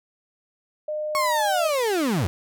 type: tone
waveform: sine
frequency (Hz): 608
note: D#5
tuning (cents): -40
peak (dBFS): -25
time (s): 0.88-1.69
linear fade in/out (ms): 5
type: linear sweep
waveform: 35% pulse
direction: down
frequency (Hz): 1108.7 to 72.9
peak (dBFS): -19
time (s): 1.15-2.27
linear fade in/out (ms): 0
effects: none